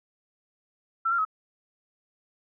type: tone with pitch steps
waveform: sine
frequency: 1340 / 1384 / 1278 Hz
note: E6 / F6 / D#6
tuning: +28 / -16 / +46 cents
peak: -22 dBFS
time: 1.05-1.251 s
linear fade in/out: 10 ms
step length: 67 ms
effects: none